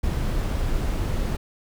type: noise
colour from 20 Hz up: brown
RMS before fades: -24 dBFS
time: 0.03-1.37 s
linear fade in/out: 10 ms
effects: none